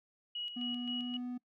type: tone with tremolo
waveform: sine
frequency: 2909 Hz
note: F#7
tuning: 30 cents flat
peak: -37 dBFS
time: 0.35-1.17 s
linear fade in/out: 5 ms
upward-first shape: square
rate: 3.8 Hz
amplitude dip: 55%
type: tone with pitch glide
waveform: triangle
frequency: 243.7 to 247.2 Hz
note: B3 to B3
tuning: -23 to +2 cents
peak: -35 dBFS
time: 0.56-1.38 s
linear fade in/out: 10 ms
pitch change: +25 cents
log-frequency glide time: 0.78-1.27 s
effects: noise-tail reverb RT60 0.1 s tail -23 dB re dry